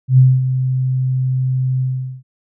sine tone with ADSR envelope, 129.5 Hz, C3, 17 cents flat, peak -4 dBFS, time 0.08-2.23 s, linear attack 100 ms, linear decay 230 ms, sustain -10 dB, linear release 420 ms, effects none

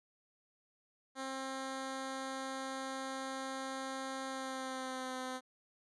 10% pulse tone with pitch glide, 266 to 257.1 Hz, C4 to C4, +29 to -30 cents, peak -31 dBFS, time 1.15-5.41 s, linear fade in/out 50 ms, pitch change -59 cents, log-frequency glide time 4.27-5.16 s, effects resampled to 24000 Hz

